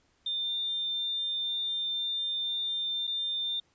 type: tone with dropouts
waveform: sine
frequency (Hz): 3599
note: A7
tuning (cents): +38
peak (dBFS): -29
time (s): 0.26-3.6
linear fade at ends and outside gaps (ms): 5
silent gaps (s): 3.07-3.075
effects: pink hiss -69 dBFS RMS until 3.74 s + resampled to 16000 Hz